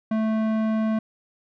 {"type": "tone with low-pass filter", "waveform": "square", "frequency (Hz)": 219.5, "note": "A3", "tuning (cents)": -4, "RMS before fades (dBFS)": -23, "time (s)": [0.11, 0.99], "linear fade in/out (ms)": 5, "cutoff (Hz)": 1500, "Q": 0.54, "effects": []}